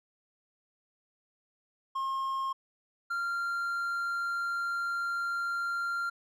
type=tone pair in turn; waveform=triangle; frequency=1072 / 1386.8 Hz; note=C6 / F6; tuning=+42 / -13 cents; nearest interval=major third; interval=445 cents; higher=second; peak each=-28 dBFS; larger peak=neither; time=1.95-2.53 / 3.1-6.1 s; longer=second; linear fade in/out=10 ms; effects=none